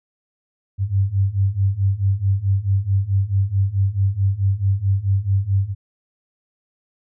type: beating tone pair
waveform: sine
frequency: 95.4 / 100 Hz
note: G2 / G2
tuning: -47 / +35 cents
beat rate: 4.6 Hz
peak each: -20 / -18 dBFS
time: 0.78-5.75 s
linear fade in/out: 50 ms
effects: none